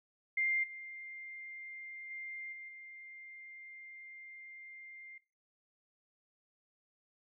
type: tone with level steps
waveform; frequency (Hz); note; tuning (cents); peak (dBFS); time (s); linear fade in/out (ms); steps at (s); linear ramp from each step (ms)
sine; 2103; C7; +8; -30 / -45 / -42 / -46 / -49; 0.37-5.18; 5; 0.63 / 2.1 / 2.52 / 2.68; 10
effects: noise-tail reverb RT60 0.3 s tail -18 dB re dry